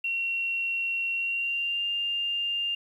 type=tone with pitch glide; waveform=sine; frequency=2735 to 2801 Hz; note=F7 to F7; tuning=-37 to +4 cents; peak=-26 dBFS; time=0.04-2.75 s; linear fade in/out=5 ms; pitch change=+41 cents; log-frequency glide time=1.14-1.84 s; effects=10-bit